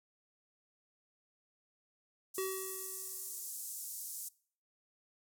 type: band-pass noise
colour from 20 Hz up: white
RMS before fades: -44 dBFS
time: 2.34-4.29 s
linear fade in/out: 10 ms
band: 6500 to 14000 Hz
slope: 24 dB/octave
type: tone with exponential decay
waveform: square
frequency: 380.5 Hz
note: F#4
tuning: 48 cents sharp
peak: -34 dBFS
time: 2.38-3.49 s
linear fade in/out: 2 ms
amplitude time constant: 240 ms
effects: noise-tail reverb RT60 0.5 s tail -22 dB re dry